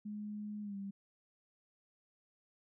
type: tone with pitch glide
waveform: sine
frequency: 209.3 to 197.55 Hz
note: G#3 to G3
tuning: +14 to +14 cents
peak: -40 dBFS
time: 0.05-0.91 s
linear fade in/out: 10 ms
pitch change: -100 cents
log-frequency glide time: 0.62-0.76 s
effects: none